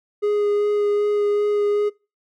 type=tone with vibrato; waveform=triangle; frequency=413.5 Hz; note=G#4; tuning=8 cents flat; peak=-15 dBFS; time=0.22-1.9 s; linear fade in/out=20 ms; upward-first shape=sine; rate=2.6 Hz; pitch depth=10 cents each way; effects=noise-tail reverb RT60 0.3 s tail -24 dB re dry